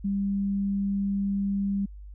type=tone; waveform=sine; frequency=198.4 Hz; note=G3; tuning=21 cents sharp; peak=-24 dBFS; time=0.04-1.86 s; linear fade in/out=10 ms; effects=added 50 Hz sine -40 dBFS peak until 2.14 s